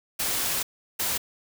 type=noise bursts at uneven times; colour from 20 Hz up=white; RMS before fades=-27 dBFS; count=2; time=0.19-0.63 / 0.99-1.18 s; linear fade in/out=10 ms; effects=none